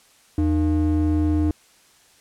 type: ring-modulated tone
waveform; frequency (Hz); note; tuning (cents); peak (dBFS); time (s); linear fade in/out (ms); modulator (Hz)
triangle; 193.1; G3; -26; -12; 0.38-1.51; 2; 111
effects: white hiss -55 dBFS RMS until 2.2 s + low-pass 10000 Hz 12 dB/octave